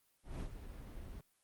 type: noise with ADSR envelope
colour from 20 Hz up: brown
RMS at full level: -39 dBFS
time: 0.23-1.21 s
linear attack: 180 ms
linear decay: 65 ms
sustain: -9 dB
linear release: 3 ms
effects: white hiss -75 dBFS RMS until 1.43 s + Opus 32 kbps